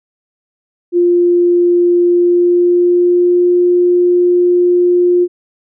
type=tone with pitch glide; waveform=sine; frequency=350.1 to 354.4 Hz; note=F4 to F4; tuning=+4 to +25 cents; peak=-7 dBFS; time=0.92-5.28 s; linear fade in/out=50 ms; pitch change=+21 cents; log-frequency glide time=2.04-3.52 s; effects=none